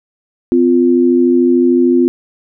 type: tone pair together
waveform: sine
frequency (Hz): 255.7 / 349.2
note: C4 / F4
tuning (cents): -40 / 0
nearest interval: perfect fourth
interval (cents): 540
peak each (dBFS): -10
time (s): 0.52-2.08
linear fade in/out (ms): 0
effects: none